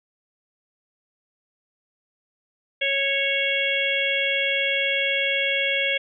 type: harmonic tone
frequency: 552 Hz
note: C#5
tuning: 7 cents flat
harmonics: 1 / 3 / 4 / 5 / 6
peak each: -28 / -30 / -24 / -27 / -27 dBFS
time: 2.81-5.98 s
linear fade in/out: 10 ms
effects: none